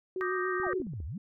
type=tone with vibrato; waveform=sine; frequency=367.6 Hz; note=F#4; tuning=11 cents flat; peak=-31 dBFS; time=0.16-0.82 s; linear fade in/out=2 ms; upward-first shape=sine; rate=7 Hz; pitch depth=29 cents each way
type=chord; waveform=sine; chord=Eb major seventh; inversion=third; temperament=equal; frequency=1174.7 / 1244.5 / 1568 / 1864.7 Hz; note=D6 / Eb6 / G6 / Bb6; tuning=0 / 0 / 0 / 0 cents; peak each=-37 dBFS; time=0.21-0.73 s; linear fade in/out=0 ms
type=click train; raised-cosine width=3 ms; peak=-34 dBFS; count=7; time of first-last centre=0.6-1.003 s; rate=14.9 Hz
type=exponential two-way sweep; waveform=sine; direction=down then up; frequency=880 to 65.7 to 228.8 Hz; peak=-35 dBFS; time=0.63-1.18 s; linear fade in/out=5 ms; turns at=1.05 s
effects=none